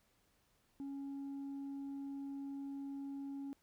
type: tone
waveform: sine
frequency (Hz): 277.2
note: C#4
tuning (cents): 0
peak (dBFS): -39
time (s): 0.8-3.53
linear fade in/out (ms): 0
effects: tanh soft clip ceiling -41 dBFS + pink hiss -75 dBFS RMS until 3.62 s